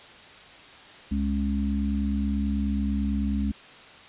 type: harmonic tone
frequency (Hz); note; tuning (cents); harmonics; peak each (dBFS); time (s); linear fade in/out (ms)
69.2; C#2; -2; 1 / 3 / 4; -27 / -26 / -32; 1.11-3.52; 10
effects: white hiss -47 dBFS RMS until 4.08 s + resampled to 8000 Hz